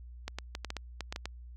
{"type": "clicks", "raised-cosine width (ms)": 0.2, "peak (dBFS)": -19, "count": 10, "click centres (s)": [0.28, 0.386, 0.551, 0.647, 0.704, 0.767, 1.007, 1.125, 1.161, 1.256], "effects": ["added 60 Hz sine -45 dBFS peak until 1.56 s"]}